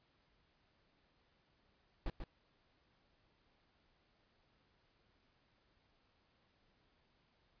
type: noise with echo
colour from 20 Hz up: brown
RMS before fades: -38 dBFS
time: 2.06-2.1 s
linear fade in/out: 2 ms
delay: 140 ms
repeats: 1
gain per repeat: -6 dB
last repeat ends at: 2.24 s
effects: pink hiss -75 dBFS RMS until 7.6 s + resampled to 11025 Hz